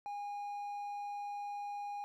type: tone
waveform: triangle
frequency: 817 Hz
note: G#5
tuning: 29 cents flat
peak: -37 dBFS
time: 0.06-2.04 s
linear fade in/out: 0 ms
effects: none